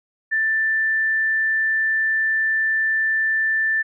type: tone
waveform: sine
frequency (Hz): 1770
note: A6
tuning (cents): +10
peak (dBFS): -17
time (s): 0.31-3.83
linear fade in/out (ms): 20
effects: none